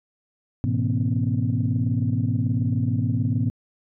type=tone cluster; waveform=sine; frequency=106.1 / 124.8 / 163.1 / 240.8 / 267.6 Hz; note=G#2 / B2 / E3 / B3 / C4; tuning=+38 / +19 / -18 / -44 / +39 cents; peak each=-23 / -24 / -30 / -27 / -30 dBFS; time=0.64-3.5 s; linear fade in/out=0 ms; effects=tanh soft clip ceiling -11 dBFS